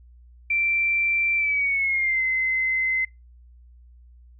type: tone with pitch glide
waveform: sine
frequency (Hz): 2349 to 2057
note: D7 to C7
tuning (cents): 0 to -30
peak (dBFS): -20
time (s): 0.5-3.05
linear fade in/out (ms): 5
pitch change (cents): -230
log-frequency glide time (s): 1.36-2.23
effects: noise-tail reverb RT60 0.2 s tail -24 dB re dry + added 60 Hz sine -47 dBFS peak until 4.39 s